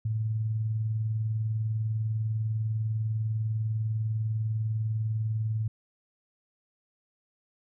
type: tone with tremolo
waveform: sine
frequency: 110 Hz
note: A2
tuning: in tune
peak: -24 dBFS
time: 0.05-5.68 s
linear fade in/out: 5 ms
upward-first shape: triangle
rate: 20 Hz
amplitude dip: 45%
effects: none